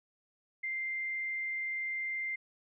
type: tone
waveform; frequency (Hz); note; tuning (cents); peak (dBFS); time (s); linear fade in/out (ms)
sine; 2093; C7; 0; -33; 0.63-2.36; 10
effects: none

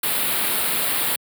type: band-stop noise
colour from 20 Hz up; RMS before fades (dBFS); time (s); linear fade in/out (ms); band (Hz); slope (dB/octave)
white; -22; 0.03-1.16; 5; 4400 to 8700; 48
effects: high-pass 150 Hz 12 dB/octave

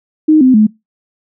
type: tone with pitch steps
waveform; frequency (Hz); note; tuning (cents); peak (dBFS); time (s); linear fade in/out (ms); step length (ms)
sine; 310 / 257.7 / 214.2; D#4 / C4 / A3; -6 / -26 / -46; -4; 0.28-0.67; 10; 130
effects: noise-tail reverb RT60 0.2 s tail -23 dB re dry

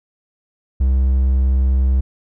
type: tone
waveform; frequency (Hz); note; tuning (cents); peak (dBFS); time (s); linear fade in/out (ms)
triangle; 65.41; C2; 0; -10; 0.8-2.01; 10
effects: none

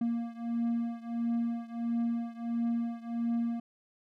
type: beating tone pair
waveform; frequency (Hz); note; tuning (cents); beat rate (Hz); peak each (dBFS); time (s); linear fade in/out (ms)
triangle; 233.1 / 234.6; A#3 / A#3; 0 / +11; 1.5; -30 / -32; 0.01-3.6; 5
effects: none

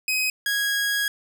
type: tone pair in turn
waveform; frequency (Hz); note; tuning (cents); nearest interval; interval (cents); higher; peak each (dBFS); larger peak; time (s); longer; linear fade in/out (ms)
sawtooth; 2523 / 1649.6; D#7 / G#6; +23 / -12; perfect fifth; 735; first; -18; neither; 0.08-0.3 / 0.46-1.08; second; 2
effects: none

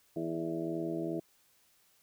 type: harmonic tone with a mistuned harmonic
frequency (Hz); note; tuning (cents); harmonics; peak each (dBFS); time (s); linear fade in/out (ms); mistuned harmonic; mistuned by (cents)
82.41; E2; 0; 2 / 3 / 4 / 5 / 6 / 7 / 8; -41 / -45 / -35 / -41 / -49 / -45 / -42; 0.16-1.2; 5; 7; +40
effects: white hiss -68 dBFS RMS until 2.02 s

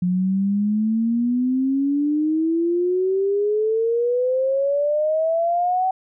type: exponential sweep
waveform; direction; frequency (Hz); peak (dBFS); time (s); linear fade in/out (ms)
sine; up; 177.4 to 759; -17; 0.02-5.91; 5
effects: none

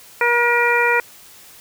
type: harmonic tone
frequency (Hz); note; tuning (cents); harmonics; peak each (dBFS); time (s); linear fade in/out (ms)
477.2; A#4; +41; 1 / 2 / 3 / 4 / 5; -20 / -20 / -20 / -20 / -20; 0.21-1; 2
effects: white hiss -44 dBFS RMS until 1.6 s

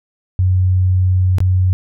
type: tone with dropouts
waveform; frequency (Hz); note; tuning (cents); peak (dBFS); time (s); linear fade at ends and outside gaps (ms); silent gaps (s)
sine; 92.3; F#2; -4; -10; 0.39-1.73; 0; 1.384-1.404
effects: none

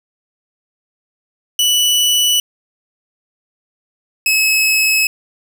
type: tone pair in turn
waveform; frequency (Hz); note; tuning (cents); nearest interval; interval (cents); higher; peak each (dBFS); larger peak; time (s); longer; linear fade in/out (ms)
sawtooth; 2962 / 2578; F#7 / E7; +1 / -39; major second; 240; first; -8; neither; 1.59-2.4 / 4.26-5.07; neither; 2
effects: none

